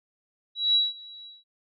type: tone with ADSR envelope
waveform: sine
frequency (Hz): 3898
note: B7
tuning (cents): -23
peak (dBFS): -17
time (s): 0.55-1.44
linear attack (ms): 200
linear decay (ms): 180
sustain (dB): -24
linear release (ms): 180
effects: none